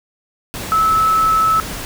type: tone in noise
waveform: sine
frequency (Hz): 1303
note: E6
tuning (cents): -20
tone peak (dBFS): -11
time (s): 0.72-1.6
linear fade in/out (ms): 0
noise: pink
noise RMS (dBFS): -27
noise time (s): 0.54-1.85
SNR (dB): +13
effects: none